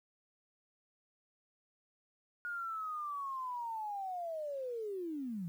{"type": "linear sweep", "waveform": "sine", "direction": "down", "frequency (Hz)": [1441, 161.7], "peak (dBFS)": -37, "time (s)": [2.45, 5.48], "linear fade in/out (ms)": 0, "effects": ["11-bit"]}